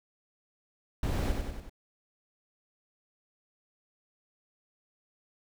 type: noise with echo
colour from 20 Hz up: brown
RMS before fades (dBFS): -30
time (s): 1.03-1.32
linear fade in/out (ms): 2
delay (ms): 94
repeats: 4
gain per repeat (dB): -4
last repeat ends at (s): 1.696
effects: none